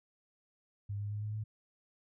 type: tone with pitch steps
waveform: sine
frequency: 101.4 / 102.93 / 104.49 / 106.07 / 107.68 Hz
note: G#2 / G#2 / G#2 / G#2 / A2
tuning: -41 / -15 / +11 / +37 / -37 cents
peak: -35 dBFS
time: 0.89-1.44 s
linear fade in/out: 10 ms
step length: 110 ms
effects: none

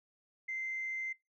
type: tone with amplitude modulation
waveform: sine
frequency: 2079 Hz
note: C7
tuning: 12 cents flat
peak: -34 dBFS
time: 0.48-1.13 s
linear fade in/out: 10 ms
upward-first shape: sine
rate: 114 Hz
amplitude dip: 25%
effects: noise-tail reverb RT60 0.2 s tail -23 dB re dry + tanh soft clip ceiling -30 dBFS

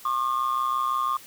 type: ring-modulated tone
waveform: triangle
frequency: 62.9 Hz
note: B1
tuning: 32 cents sharp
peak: -16 dBFS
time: 0.05-1.17 s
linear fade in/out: 5 ms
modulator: 1140 Hz
effects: tanh soft clip ceiling -18 dBFS + white hiss -47 dBFS RMS until 1.26 s

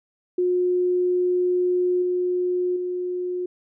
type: tone with level steps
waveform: sine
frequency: 360 Hz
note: F#4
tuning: 47 cents flat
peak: -18 / -20 / -24 dBFS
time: 0.38-3.46 s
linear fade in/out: 5 ms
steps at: 2.02 / 2.76 s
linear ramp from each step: 5 ms
effects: none

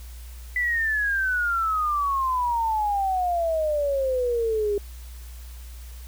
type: exponential sweep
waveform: sine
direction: down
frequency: 1999 to 402 Hz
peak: -21 dBFS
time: 0.56-4.78 s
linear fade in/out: 2 ms
effects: added 60 Hz sine -37 dBFS peak until 6.07 s + white hiss -50 dBFS RMS until 6.07 s

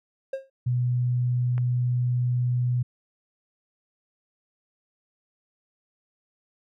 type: tone with exponential decay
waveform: triangle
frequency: 536 Hz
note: C5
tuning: 42 cents sharp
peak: -22 dBFS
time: 0.33-0.5 s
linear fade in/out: 5 ms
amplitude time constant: 35 ms
type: tone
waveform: sine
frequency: 123.47 Hz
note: B2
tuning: in tune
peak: -21 dBFS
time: 0.66-2.83 s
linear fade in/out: 10 ms
type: click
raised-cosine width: 0.5 ms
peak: -25 dBFS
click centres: 1.58 s
effects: none

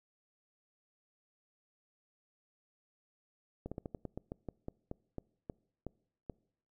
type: slowing click train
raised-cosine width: 2 ms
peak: -27 dBFS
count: 15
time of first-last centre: 3.66-6.298 s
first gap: 56 ms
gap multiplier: 1.17
effects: noise-tail reverb RT60 0.7 s tail -25 dB re dry

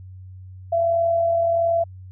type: tone with amplitude modulation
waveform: sine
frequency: 673 Hz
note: E5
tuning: 36 cents sharp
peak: -15 dBFS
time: 0.72-1.84 s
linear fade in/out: 10 ms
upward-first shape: sine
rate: 41.4 Hz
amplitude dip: 35%
effects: added 93 Hz sine -37 dBFS peak until 2.11 s

